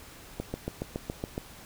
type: click train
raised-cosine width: 2 ms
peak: -18 dBFS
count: 8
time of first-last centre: 0.4-1.379 s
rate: 7.15 Hz
effects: pink hiss -49 dBFS RMS until 1.65 s